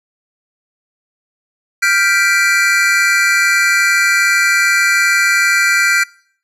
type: chord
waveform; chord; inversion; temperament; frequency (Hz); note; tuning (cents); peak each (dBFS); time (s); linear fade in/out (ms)
square; G dominant seventh; third; equal; 1396.9 / 1568 / 1975.5 / 2349; F6 / G6 / B6 / D7; 0 / 0 / 0 / 0; -17; 1.82-6.04; 10
effects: noise-tail reverb RT60 0.6 s tail -24 dB re dry + low-pass 11000 Hz 12 dB/octave